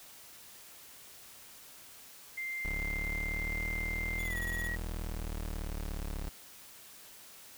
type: tone with pitch glide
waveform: sine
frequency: 2093 to 1908.2 Hz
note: C7 to A#6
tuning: 0 to +40 cents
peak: -35 dBFS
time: 2.37-4.76 s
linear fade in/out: 10 ms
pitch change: -160 cents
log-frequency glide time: 4.24-4.37 s
type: exponential two-way sweep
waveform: 30% pulse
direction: up then down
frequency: 35.17 to 41.75 to 35.17 Hz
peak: -33 dBFS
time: 2.65-6.29 s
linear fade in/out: 0 ms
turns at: 4.42 s
type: tone bursts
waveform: 5% pulse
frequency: 3452 Hz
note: A7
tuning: 34 cents flat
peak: -37 dBFS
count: 9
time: 4.19-4.673 s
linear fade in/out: 2 ms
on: 35 ms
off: 21 ms
effects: white hiss -53 dBFS RMS until 7.57 s